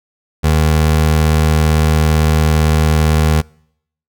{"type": "tone", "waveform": "25% pulse", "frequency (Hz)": 77.78, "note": "D#2", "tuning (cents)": 0, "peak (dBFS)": -6, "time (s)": [0.43, 3.42], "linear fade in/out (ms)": 20, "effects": ["noise-tail reverb RT60 0.7 s tail -26 dB re dry"]}